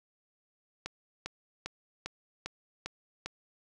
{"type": "click train", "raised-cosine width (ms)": 0.2, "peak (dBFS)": -19, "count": 7, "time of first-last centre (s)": [0.86, 3.26], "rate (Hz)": 2.5, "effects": []}